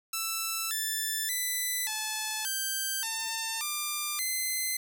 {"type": "tone with pitch steps", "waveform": "5% pulse", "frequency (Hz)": [1325, 1759, 1997, 866, 1569, 899, 1193, 2053], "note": ["E6", "A6", "B6", "A5", "G6", "A5", "D6", "C7"], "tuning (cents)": [9, -1, 19, -28, 1, 37, 27, -33], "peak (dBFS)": -19, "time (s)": [0.13, 4.77], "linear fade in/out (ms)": 5, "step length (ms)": 580, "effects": []}